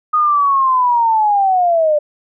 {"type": "linear sweep", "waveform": "sine", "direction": "down", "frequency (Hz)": [1244, 586], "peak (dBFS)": -10, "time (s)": [0.13, 1.99], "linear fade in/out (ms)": 10, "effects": []}